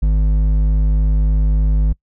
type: tone with hard clipping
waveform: sine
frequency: 51.7 Hz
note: G#1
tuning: 7 cents flat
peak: -13 dBFS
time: 0.02-1.93 s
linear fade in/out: 10 ms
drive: 7 dB
effects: noise-tail reverb RT60 0.1 s tail -24 dB re dry